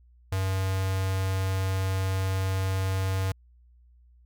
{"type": "tone with notch filter", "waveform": "square", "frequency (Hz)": 95.1, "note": "F#2", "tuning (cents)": 48, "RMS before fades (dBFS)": -27, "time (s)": [0.32, 3.32], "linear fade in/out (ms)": 5, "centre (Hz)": 250, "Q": 1.3, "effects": ["added 60 Hz sine -54 dBFS peak until 4.25 s"]}